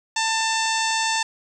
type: harmonic tone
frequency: 892 Hz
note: A5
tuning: 23 cents sharp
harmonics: 1 / 2 / 3 / 4 / 5 / 6 / 7 / 8 / 9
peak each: -24 / -27 / -29 / -30 / -31 / -32 / -32 / -33 / -34 dBFS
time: 0.16-1.23 s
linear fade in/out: 5 ms
effects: 9-bit